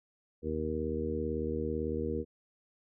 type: harmonic tone with a mistuned harmonic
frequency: 78 Hz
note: D#2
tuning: 5 cents sharp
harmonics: 1 / 2 / 3 / 4 / 5 / 6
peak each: -38 / -43 / -38 / -39 / -38 / -36 dBFS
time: 0.42-2.25 s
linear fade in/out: 50 ms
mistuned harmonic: 1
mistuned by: +16 cents
effects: none